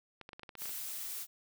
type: clicks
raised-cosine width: 0.3 ms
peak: -31 dBFS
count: 10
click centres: 0.213 / 0.291 / 0.332 / 0.395 / 0.433 / 0.492 / 0.553 / 0.62 / 0.657 / 0.693 s
type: noise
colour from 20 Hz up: blue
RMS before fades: -41 dBFS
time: 0.57-1.27 s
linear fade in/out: 50 ms
effects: none